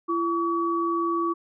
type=tone pair together; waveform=sine; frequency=338.1 / 1136.4 Hz; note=E4 / C#6; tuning=+44 / +43 cents; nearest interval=octave + major sixth; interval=2099 cents; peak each=-25 dBFS; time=0.08-1.34 s; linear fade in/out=20 ms; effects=none